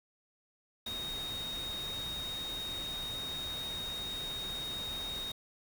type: tone in noise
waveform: sine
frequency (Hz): 3730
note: A#7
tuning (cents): 0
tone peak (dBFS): -37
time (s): 0.86-5.32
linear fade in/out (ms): 5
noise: pink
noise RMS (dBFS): -45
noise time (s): 0.86-5.32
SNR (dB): +5
effects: none